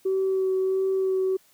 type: tone with vibrato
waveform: sine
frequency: 380 Hz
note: F#4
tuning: 46 cents sharp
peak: -20 dBFS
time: 0.05-1.37 s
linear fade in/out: 10 ms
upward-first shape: sine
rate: 1.5 Hz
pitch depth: 13 cents each way
effects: tanh soft clip ceiling -17 dBFS + white hiss -60 dBFS RMS until 1.53 s